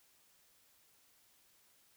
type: silence
effects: white hiss -69 dBFS RMS until 1.96 s